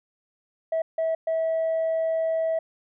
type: tone bursts at uneven times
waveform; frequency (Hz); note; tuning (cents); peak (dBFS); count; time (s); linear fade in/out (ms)
sine; 649; E5; -27; -20; 3; 0.72-0.82 / 0.98-1.15 / 1.27-2.59; 5
effects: tanh soft clip ceiling -20 dBFS